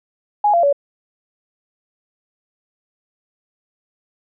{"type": "tone with pitch steps", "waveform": "sine", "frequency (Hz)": [830.6, 686.4, 567.3], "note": ["G#5", "F5", "C#5"], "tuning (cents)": [0, -30, 40], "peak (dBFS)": -11, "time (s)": [0.44, 0.728], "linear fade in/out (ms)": 5, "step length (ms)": 96, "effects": []}